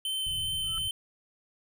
square tone with vibrato, 3074 Hz, G7, 35 cents flat, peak -30 dBFS, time 0.05-0.91 s, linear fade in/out 2 ms, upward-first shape sine, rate 2.6 Hz, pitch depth 8 cents each way
pink low-pass noise, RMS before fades -42 dBFS, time 0.26-0.88 s, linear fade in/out 5 ms, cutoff 160 Hz, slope 48 dB/octave
sine tone with exponential growth, 1318.5 Hz, E6, in tune, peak -38 dBFS, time 0.58-0.78 s, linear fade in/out 0 ms, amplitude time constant 42 ms
effects none

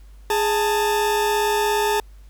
40% pulse tone pair together, 415.3 / 887.6 Hz, G#4 / A5, 0 / +15 cents, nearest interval octave + minor second, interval 1315 cents, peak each -20 dBFS, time 0.3-2 s, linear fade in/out 2 ms, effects added 50 Hz sine -41 dBFS peak until 2.29 s + pink hiss -59 dBFS RMS until 2.29 s

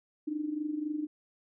sine tone with amplitude modulation, 302.2 Hz, D4, 50 cents sharp, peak -28 dBFS, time 0.27-1.07 s, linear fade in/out 10 ms, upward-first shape sine, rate 23.8 Hz, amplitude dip 70%, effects none

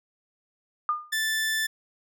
sine tone with exponential decay, 1214 Hz, D#6, 43 cents flat, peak -19 dBFS, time 0.89-1.14 s, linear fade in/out 1 ms, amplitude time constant 54 ms
sawtooth tone, 1760 Hz, A6, in tune, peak -21 dBFS, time 1.12-1.67 s, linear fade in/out 10 ms
effects none

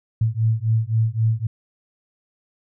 sine beating tone pair, 110 / 113.8 Hz, A2 / A#2, 0 / -41 cents, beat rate 3.8 Hz, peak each -20 dBFS, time 0.21-1.47 s, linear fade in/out 5 ms, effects none

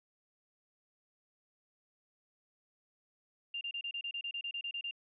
sine tone bursts, 2794 Hz, F7, in tune, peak -36 dBFS, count 14, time 3.54-4.911 s, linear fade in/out 5 ms, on 71 ms, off 29 ms, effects none

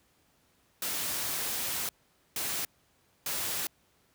white noise bursts at uneven times, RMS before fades -33 dBFS, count 3, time 0.82-1.89 / 2.36-2.65 / 3.26-3.67 s, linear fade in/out 2 ms, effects pink hiss -68 dBFS RMS until 4.14 s + high-pass 60 Hz 12 dB/octave

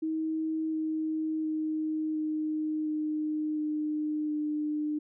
sine tone with pitch steps, 317.2 / 314.5 / 311.8 / 309.1 / 306.4 / 303.8 / 301.1 Hz, D#4 / D#4 / D#4 / D#4 / D#4 / D#4 / D4, +33 / +19 / +4 / -11 / -27 / -41 / +43 cents, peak -28 dBFS, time 0.02-4.99 s, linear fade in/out 10 ms, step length 710 ms, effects none

